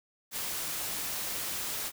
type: noise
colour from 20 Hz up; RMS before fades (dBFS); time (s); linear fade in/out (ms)
white; -35; 0.31-1.92; 50
effects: none